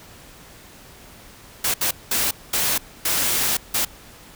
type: noise bursts at uneven times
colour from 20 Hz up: white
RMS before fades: -21 dBFS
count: 6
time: 1.64-1.74 / 1.81-1.91 / 2.11-2.31 / 2.53-2.78 / 3.05-3.57 / 3.74-3.85 s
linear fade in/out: 5 ms
effects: pink hiss -45 dBFS RMS until 4.35 s